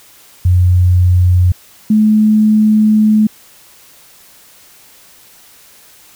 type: tone pair in turn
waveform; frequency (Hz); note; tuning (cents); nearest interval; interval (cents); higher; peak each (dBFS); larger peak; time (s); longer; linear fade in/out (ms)
sine; 90 / 214.7; F#2 / A3; -47 / -42; octave + minor third; 1505; second; -6; neither; 0.45-1.52 / 1.9-3.27; second; 5
effects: white hiss -43 dBFS RMS until 6.15 s